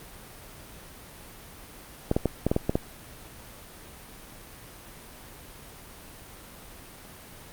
clicks, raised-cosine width 2 ms, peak -9 dBFS, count 8, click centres 2.114 / 2.165 / 2.257 / 2.466 / 2.515 / 2.564 / 2.695 / 2.755 s, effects pink hiss -46 dBFS RMS until 7.52 s + Opus 32 kbps

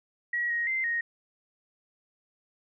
sine tone with pitch steps, 1913 / 1881 / 2079 / 1868 Hz, A#6 / A#6 / C7 / A#6, +44 / +15 / -12 / +3 cents, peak -26 dBFS, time 0.33-1.01 s, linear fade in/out 5 ms, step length 170 ms, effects none

